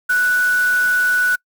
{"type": "tone in noise", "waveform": "sine", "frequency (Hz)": 1480, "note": "F#6", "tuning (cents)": 0, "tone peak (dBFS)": -13, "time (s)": [0.09, 1.36], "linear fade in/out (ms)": 10, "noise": "white", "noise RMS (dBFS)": -31, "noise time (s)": [0.09, 1.36], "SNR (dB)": 15, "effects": ["noise-tail reverb RT60 0.1 s tail -26 dB re dry"]}